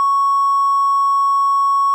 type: tone with hard clipping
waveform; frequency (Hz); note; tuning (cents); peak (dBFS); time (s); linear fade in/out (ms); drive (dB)
triangle; 1108.7; C#6; 0; -12; 0-1.94; 0; 3
effects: none